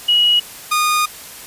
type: tone pair in turn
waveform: sine / sawtooth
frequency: 2907 / 1226.1 Hz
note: F#7 / D#6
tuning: -31 / -26 cents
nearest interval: octave + minor third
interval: 1495 cents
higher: first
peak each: -10 dBFS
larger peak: neither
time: 0.08-0.4 / 0.71-1.06 s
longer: second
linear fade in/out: 10 ms
effects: white hiss -35 dBFS RMS until 1.46 s + resampled to 32000 Hz